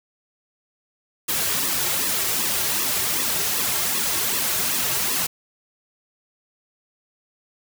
white noise with flanger, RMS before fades -23 dBFS, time 1.28-5.27 s, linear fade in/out 10 ms, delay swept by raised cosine 1.3 to 4.1 ms, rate 2.6 Hz, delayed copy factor -0.75, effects none

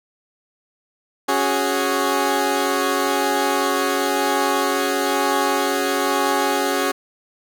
15% pulse chord, C# suspended fourth, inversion none, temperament equal, 277.2 / 370 / 415.3 Hz, C#4 / F#4 / G#4, 0 / 0 / 0 cents, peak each -16 dBFS, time 1.28-6.92 s, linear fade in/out 10 ms, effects none

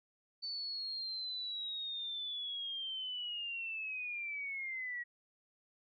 sine linear sweep, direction down, 4530 to 1907 Hz, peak -38 dBFS, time 0.42-5.04 s, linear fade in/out 20 ms, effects none

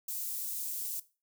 white high-pass noise, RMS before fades -37 dBFS, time 0.08-1 s, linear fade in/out 5 ms, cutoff 8600 Hz, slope 12 dB/octave, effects noise-tail reverb RT60 0.3 s tail -17 dB re dry

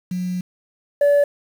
sine tone pair in turn, 181.1 / 575 Hz, F#3 / D5, -37 / -37 cents, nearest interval octave + minor sixth, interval 2000 cents, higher second, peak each -21 / -9 dBFS, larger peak second, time 0.11-0.41 / 1.01-1.24 s, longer first, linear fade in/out 5 ms, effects tanh soft clip ceiling -11 dBFS + 7-bit

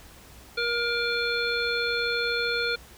harmonic tone with a mistuned harmonic, 473 Hz, A#4, 25 cents sharp, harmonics 1 / 3 / 5 / 7 / 9, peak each -30 / -28 / -31 / -35 / -32 dBFS, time 0.57-2.76 s, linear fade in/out 10 ms, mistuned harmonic 7, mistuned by +92 cents, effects added 60 Hz sine -53 dBFS peak until 2.97 s + pink hiss -50 dBFS RMS until 2.97 s

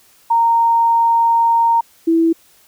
sine tone pair in turn, 925 / 329.3 Hz, A#5 / E4, -14 / -2 cents, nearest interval octave + tritone, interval 1788 cents, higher first, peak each -10 dBFS, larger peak neither, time 0.3-1.81 / 2.07-2.33 s, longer first, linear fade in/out 10 ms, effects white hiss -51 dBFS RMS until 2.67 s

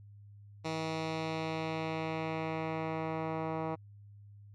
10% pulse tone with low-pass filter sweep, 160 Hz, D#3, 49 cents sharp, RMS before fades -36 dBFS, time 0.64-3.76 s, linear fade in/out 20 ms, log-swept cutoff 5400 to 1300 Hz, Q 1.2, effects added 102 Hz sine -51 dBFS peak until 4.54 s

